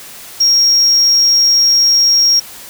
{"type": "tone", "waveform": "triangle", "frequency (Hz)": 5588, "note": "F8", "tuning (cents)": 0, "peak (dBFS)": -5, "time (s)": [0.4, 2.4], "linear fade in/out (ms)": 10, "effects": ["tanh soft clip ceiling -2 dBFS", "white hiss -33 dBFS RMS until 2.69 s"]}